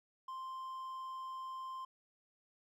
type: tone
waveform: triangle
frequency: 1046.5 Hz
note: C6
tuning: in tune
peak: -40 dBFS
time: 0.28-1.85 s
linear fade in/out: 5 ms
effects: none